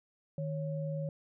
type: tone pair together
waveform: sine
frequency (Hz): 154.9 / 552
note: D#3 / C#5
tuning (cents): -7 / -7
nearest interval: octave + minor seventh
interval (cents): 2200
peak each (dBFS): -34 / -39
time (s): 0.38-1.09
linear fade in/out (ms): 2
effects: none